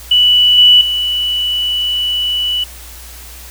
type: tone with level steps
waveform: sine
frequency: 2960 Hz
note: F#7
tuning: in tune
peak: -6 / -3 / -13 dBFS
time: 0.11-2.64 s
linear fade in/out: 5 ms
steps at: 0.58 / 0.81 s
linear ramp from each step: 2 ms
effects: added 60 Hz sine -34 dBFS peak until 3.5 s + white hiss -35 dBFS RMS until 3.5 s